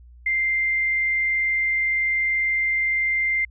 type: tone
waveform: sine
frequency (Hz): 2093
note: C7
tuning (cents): 0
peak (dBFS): -19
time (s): 0.26-3.45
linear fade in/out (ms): 5
effects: added 60 Hz sine -44 dBFS peak until 3.5 s